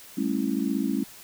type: chord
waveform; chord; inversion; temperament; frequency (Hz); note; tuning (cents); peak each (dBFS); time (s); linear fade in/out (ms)
sine; A dominant seventh; third; just; 198 / 220 / 275 / 330; G3 / A3 / C#4 / E4; +18 / 0 / -14 / +2; -30 / -29 / -27 / -32; 0.17-1.04; 10
effects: white hiss -47 dBFS RMS until 1.23 s